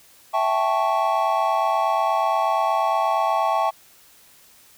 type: chord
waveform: triangle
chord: A dominant seventh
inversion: second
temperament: equal with one note detuned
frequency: 659.3 / 784 / 872.4 / 1108.7 Hz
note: E5 / G5 / A5 / C#6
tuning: 0 / 0 / -15 / 0 cents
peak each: -22 dBFS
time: 0.33-3.71 s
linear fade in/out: 20 ms
effects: white hiss -52 dBFS RMS until 4.77 s